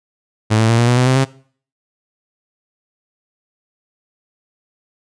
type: tone with pitch steps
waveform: sawtooth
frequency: 108.9 / 112.16 / 115.51 / 118.96 / 122.52 / 126.18 / 129.95 / 133.84 Hz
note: A2 / A2 / A#2 / A#2 / B2 / B2 / C3 / C3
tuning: -17 / +34 / -15 / +36 / -13 / +38 / -11 / +40 cents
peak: -7 dBFS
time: 0.5-1.252 s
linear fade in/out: 20 ms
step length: 94 ms
effects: noise-tail reverb RT60 0.5 s tail -21 dB re dry + resampled to 22050 Hz